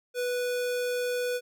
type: tone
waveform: square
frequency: 492.6 Hz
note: B4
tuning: 5 cents flat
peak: -28 dBFS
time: 0.14-1.41 s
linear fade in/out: 50 ms
effects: none